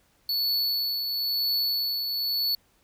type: tone with tremolo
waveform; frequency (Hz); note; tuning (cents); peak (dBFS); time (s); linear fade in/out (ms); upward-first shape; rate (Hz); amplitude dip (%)
square; 4435; C#8; 0; -23; 0.29-2.55; 2; triangle; 0.99; 45
effects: pink hiss -65 dBFS RMS until 2.83 s